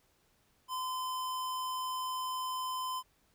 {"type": "tone", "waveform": "square", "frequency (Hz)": 1024, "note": "C6", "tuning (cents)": -38, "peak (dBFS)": -35, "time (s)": [0.68, 3.03], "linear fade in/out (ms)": 50, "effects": ["pink hiss -71 dBFS RMS until 3.34 s"]}